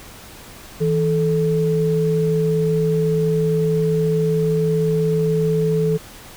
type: tone pair together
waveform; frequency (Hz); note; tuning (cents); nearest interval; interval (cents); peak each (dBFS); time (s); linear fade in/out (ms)
sine; 162 / 436; E3 / A4; -30 / -16; octave + perfect fourth; 1714; -18; 0.8-5.98; 20
effects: pink hiss -40 dBFS RMS until 6.36 s